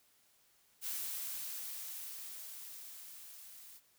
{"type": "noise with level ramp", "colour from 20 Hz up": "blue", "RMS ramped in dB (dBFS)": [-39, -55], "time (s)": [0.81, 3.81], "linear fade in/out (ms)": 50, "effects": ["white hiss -70 dBFS RMS until 3.98 s"]}